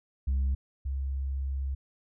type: tone pair in turn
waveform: sine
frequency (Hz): 67 / 67.74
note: C2 / C#2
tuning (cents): +42 / -39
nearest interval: unison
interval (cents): 19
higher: second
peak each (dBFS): -22 / -28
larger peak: first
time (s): 0.27-0.55 / 0.85-1.75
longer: second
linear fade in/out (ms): 10
effects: tanh soft clip ceiling -23 dBFS